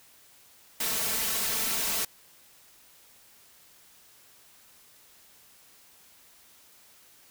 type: noise with comb filter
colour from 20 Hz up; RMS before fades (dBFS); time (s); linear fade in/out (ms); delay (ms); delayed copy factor
white; -29; 0.8-2.05; 5; 4.5; +0.7
effects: white hiss -57 dBFS RMS until 7.3 s